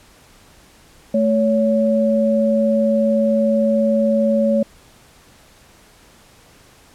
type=tone pair together; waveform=sine; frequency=219.1 / 561.7 Hz; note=A3 / C#5; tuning=-7 / +23 cents; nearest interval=octave + major third; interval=1630 cents; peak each=-16 dBFS; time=1.14-4.63 s; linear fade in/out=5 ms; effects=pink hiss -49 dBFS RMS until 6.94 s + low-pass 12000 Hz 12 dB/octave